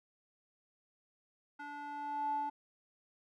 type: tone with band-pass filter sweep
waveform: square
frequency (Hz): 290.3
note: D4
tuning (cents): -20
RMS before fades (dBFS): -39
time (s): 1.59-2.5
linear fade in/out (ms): 10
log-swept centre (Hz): 1200 to 800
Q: 8
effects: none